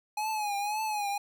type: tone with vibrato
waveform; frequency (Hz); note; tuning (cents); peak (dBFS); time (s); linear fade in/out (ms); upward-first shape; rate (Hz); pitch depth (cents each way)
square; 838; G#5; +15; -30; 0.17-1.18; 5; triangle; 1.9; 86
effects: none